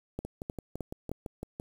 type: two click trains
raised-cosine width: 2 ms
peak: -24 / -21 dBFS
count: 9 / 4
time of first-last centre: 0.25-1.599 / 0.19-1.116 s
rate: 5.93 / 3.24 Hz
effects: 8-bit